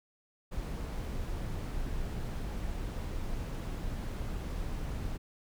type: noise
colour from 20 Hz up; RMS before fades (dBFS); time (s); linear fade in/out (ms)
brown; -36; 0.51-5.18; 20
effects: none